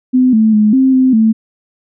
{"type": "tone with pitch steps", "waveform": "sine", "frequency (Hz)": [254.7, 219.3, 212.2, 263.6, 259.2, 221.2], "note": ["C4", "A3", "G#3", "C4", "C4", "A3"], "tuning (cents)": [-46, -6, 38, 13, -16, 9], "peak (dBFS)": -6, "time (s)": [0.13, 1.33], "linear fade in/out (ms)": 20, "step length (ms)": 200, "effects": []}